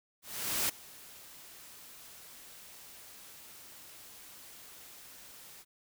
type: noise with ADSR envelope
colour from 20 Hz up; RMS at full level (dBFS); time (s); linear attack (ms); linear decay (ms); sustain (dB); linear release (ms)
white; -30; 0.22-5.65; 470; 10; -22; 44
effects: none